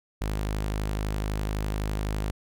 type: tone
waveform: sawtooth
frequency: 51.91 Hz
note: G#1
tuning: in tune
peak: -23 dBFS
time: 0.21-2.31 s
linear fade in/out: 5 ms
effects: none